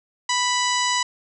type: harmonic tone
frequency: 988 Hz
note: B5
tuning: in tune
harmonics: 1 / 2 / 3 / 4 / 5 / 6 / 7 / 8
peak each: -23 / -26 / -28 / -29 / -30 / -31 / -31 / -32 dBFS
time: 0.29-1.03 s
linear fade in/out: 5 ms
effects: none